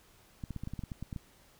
clicks, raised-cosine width 5 ms, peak -26 dBFS, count 12, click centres 0.438 / 0.507 / 0.563 / 0.636 / 0.674 / 0.736 / 0.792 / 0.837 / 0.918 / 1.026 / 1.128 / 1.162 s, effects pink hiss -62 dBFS RMS until 1.59 s

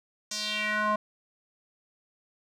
square tone with band-pass filter sweep, 211.9 Hz, G#3, 35 cents sharp, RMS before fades -29 dBFS, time 0.31-0.96 s, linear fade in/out 5 ms, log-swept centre 6100 to 890 Hz, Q 3.1, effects none

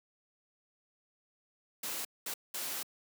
white noise bursts at uneven times, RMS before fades -38 dBFS, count 3, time 1.83-2.05 / 2.26-2.34 / 2.54-2.83 s, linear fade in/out 5 ms, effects high-pass 200 Hz 12 dB/octave

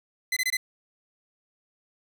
sawtooth tone bursts, 2033 Hz, B6, 50 cents sharp, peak -20 dBFS, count 4, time 0.32-0.57 s, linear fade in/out 5 ms, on 46 ms, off 22 ms, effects none

